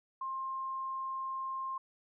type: tone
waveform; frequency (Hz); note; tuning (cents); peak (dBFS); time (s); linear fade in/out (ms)
sine; 1060; C6; +22; -35; 0.21-1.78; 5
effects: none